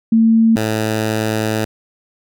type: tone pair in turn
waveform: sine / 10% pulse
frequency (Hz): 225.3 / 109.19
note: A3 / A2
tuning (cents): +41 / -13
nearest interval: octave + minor second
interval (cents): 1254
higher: first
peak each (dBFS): -8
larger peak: neither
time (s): 0.12-0.56 / 0.56-1.65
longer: second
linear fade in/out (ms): 5
effects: none